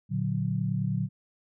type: chord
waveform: sine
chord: Bb augmented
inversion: none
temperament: equal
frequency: 116.54 / 146.83 / 185 Hz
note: Bb2 / D3 / F#3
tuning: 0 / 0 / 0 cents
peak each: -30 dBFS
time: 0.09-1.09 s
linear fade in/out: 50 ms
effects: none